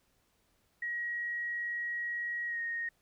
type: tone with pitch glide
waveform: sine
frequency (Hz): 1901 to 1860.8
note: A#6 to A#6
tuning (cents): +33 to -4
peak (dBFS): -33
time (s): 0.82-2.89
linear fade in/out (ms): 5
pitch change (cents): -37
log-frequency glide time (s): 2.47-2.6
effects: pink hiss -73 dBFS RMS until 3.01 s